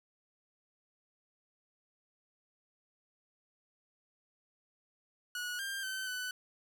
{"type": "tone with pitch steps", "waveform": "sawtooth", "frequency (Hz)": [1461, 1593, 1535, 1498], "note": ["F#6", "G6", "G6", "F#6"], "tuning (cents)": [-22, 27, -37, 21], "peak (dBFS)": -33, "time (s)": [5.35, 6.31], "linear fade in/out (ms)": 2, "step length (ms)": 240, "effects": []}